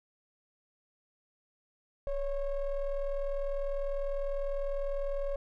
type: ring-modulated tone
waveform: triangle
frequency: 270 Hz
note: C#4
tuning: 45 cents flat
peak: -25 dBFS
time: 2.07-5.36 s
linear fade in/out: 2 ms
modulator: 290 Hz
effects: none